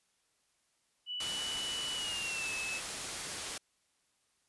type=tone with pitch glide; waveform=sine; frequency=2960 to 2607 Hz; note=F#7 to E7; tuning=0 to -20 cents; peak=-36 dBFS; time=1.06-2.81 s; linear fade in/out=50 ms; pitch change=-220 cents; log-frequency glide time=1.95-2.5 s
type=low-pass noise; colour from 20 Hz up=white; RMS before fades=-41 dBFS; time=1.2-3.58 s; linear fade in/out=5 ms; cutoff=10000 Hz; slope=12 dB/octave
effects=white hiss -75 dBFS RMS until 4.48 s + resampled to 24000 Hz